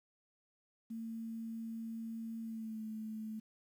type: tone with pitch glide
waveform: sine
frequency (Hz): 226.3 to 218.1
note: A3 to A3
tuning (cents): +49 to -15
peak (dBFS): -40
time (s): 0.9-3.4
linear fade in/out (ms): 10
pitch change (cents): -64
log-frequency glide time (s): 2.43-2.82
effects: 11-bit